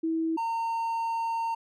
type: tone pair in turn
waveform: sine / triangle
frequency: 324.5 / 914.9 Hz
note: E4 / A#5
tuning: -27 / -33 cents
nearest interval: octave + tritone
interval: 1794 cents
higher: second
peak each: -25 dBFS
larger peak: neither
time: 0.03-0.37 / 0.37-1.55 s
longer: second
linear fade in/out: 10 ms
effects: none